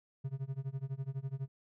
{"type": "tone with tremolo", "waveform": "triangle", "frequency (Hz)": 134.9, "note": "C#3", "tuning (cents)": -47, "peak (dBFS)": -31, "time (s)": [0.24, 1.48], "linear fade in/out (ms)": 10, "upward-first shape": "sine", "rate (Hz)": 12, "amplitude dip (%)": 95, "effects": []}